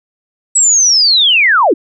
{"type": "linear sweep", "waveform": "sine", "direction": "down", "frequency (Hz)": [7902, 248.7], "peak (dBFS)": -6, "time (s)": [0.55, 1.74], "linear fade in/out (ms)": 10, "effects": []}